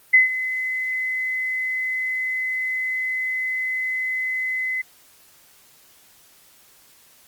sine tone with ADSR envelope, 2033 Hz, B6, 50 cents sharp, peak -8 dBFS, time 0.13-4.82 s, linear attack 13 ms, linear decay 140 ms, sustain -14 dB, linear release 11 ms, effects white hiss -53 dBFS RMS until 7.27 s + Opus 32 kbps

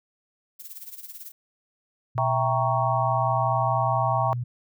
violet noise with tremolo, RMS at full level -38 dBFS, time 0.59-1.32 s, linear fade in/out 10 ms, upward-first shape sine, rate 18 Hz, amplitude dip 75%
sine tone, 122 Hz, B2, 21 cents flat, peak -26 dBFS, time 2.15-4.44 s, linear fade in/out 10 ms
sine chord, E diminished seventh, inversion none, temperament equal, 659.3 / 784 / 932.3 / 1108.7 Hz, E5 / G5 / Bb5 / Db6, 0 / 0 / 0 / 0 cents, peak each -27 dBFS, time 2.18-4.33 s, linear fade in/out 0 ms
effects none

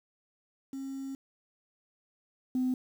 sine tone pair in turn, 270 / 255.1 Hz, C#4 / C4, -45 / -44 cents, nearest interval minor second, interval 99 cents, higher first, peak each -35 / -25 dBFS, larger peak second, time 0.73-1.15 / 2.55-2.74 s, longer first, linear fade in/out 2 ms, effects tanh soft clip ceiling -23 dBFS + 9-bit

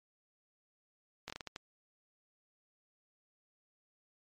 slowing click train, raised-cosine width 0.2 ms, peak -24 dBFS, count 7, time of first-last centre 1.28-1.561 s, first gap 19 ms, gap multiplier 1.36, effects MP3 64 kbps

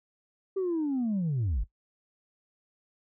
sine linear sweep, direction down, 392 to 40.94 Hz, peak -24 dBFS, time 0.56-1.64 s, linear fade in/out 10 ms, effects noise-tail reverb RT60 0.1 s tail -17 dB re dry + tanh soft clip ceiling -24 dBFS

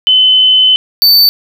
sine / square tone pair in turn, 3037 / 4550 Hz, F#7 / C#8, +44 / +44 cents, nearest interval perfect fifth, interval 700 cents, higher second, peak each -4 dBFS, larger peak neither, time 0.07-0.76 / 1.02-1.29 s, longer first, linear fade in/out 0 ms, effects none

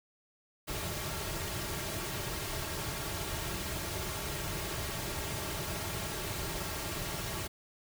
pink noise with comb filter, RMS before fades -37 dBFS, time 0.67-7.48 s, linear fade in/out 20 ms, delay 4 ms, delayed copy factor -0.6, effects none

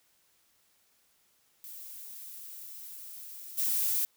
violet noise with level steps, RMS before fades -45 / -29 dBFS, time 1.64-4.05 s, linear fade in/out 0 ms, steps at 3.57 s, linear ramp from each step 20 ms, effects white hiss -69 dBFS RMS until 4.16 s

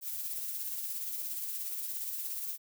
violet noise with tremolo, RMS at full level -36 dBFS, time 0.01-2.58 s, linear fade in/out 50 ms, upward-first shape sine, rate 17 Hz, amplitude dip 35%, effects none

